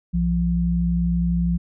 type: tone pair together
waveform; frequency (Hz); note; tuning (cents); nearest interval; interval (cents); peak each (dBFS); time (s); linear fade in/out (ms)
sine; 61.6 / 172.58; B1 / F3; -4 / -20; octave + tritone; 1784; -23 / -19; 0.13-1.58; 20
effects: none